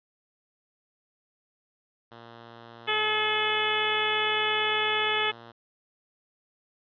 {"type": "tone", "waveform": "5% pulse", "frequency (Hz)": 116.54, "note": "A#2", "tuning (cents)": 0, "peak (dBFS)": -34, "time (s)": [2.11, 5.52], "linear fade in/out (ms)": 10}
{"type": "harmonic tone", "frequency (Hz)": 428.6, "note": "A4", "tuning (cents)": -45, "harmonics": [1, 2, 3, 4, 5, 6, 7, 8], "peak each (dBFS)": [-32, -32, -32, -32, -32, -32, -32, -32], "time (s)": [2.87, 5.32], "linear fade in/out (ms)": 20}
{"effects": ["resampled to 11025 Hz"]}